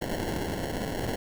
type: noise with sample-and-hold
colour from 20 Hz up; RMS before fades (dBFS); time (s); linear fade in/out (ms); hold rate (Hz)
white; -31; 0.01-1.16; 10; 1225
effects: none